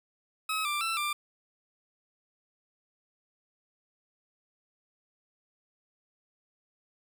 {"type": "tone with pitch steps", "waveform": "20% pulse", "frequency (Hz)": [1280, 1182, 1336, 1187], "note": ["D#6", "D6", "E6", "D6"], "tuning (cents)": [49, 11, 23, 18], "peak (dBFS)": -24, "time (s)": [0.49, 1.13], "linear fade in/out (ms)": 5, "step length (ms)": 160, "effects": ["10-bit"]}